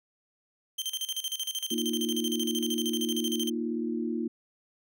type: tone with tremolo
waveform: sawtooth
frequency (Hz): 3136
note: G7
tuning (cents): 0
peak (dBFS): -26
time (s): 0.78-3.5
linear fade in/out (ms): 10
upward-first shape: square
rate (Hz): 13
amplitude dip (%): 80
type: chord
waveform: sine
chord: Bb suspended fourth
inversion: none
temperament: just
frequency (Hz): 233.1 / 310.8 / 349.6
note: Bb3 / Eb4 / F4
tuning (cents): 0 / -2 / +2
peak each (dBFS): -31 / -34 / -34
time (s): 1.71-4.28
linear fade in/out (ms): 5
effects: none